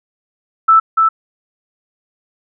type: tone with echo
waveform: sine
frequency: 1318.5 Hz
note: E6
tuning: in tune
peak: -5 dBFS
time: 0.68-0.8 s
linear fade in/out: 10 ms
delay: 290 ms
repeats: 1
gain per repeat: -3 dB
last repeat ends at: 1.09 s
effects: none